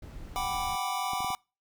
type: noise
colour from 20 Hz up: brown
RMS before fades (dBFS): -42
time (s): 0.02-0.76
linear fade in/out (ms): 5
type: chord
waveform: square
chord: G major seventh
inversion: third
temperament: equal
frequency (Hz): 740 / 784 / 987.8 / 1174.7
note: F#5 / G5 / B5 / D6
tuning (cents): 0 / 0 / 0 / 0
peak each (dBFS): -36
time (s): 0.36-1.35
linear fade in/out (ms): 0
type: clicks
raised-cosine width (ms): 3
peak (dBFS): -30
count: 4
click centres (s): 1.134 / 1.205 / 1.246 / 1.304
effects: noise-tail reverb RT60 0.3 s tail -26 dB re dry